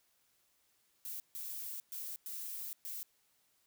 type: noise bursts at uneven times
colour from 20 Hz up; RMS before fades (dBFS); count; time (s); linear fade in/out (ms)
violet; -43; 5; 1.05-1.2 / 1.35-1.8 / 1.92-2.16 / 2.26-2.73 / 2.85-3.03; 0
effects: white hiss -74 dBFS RMS until 3.66 s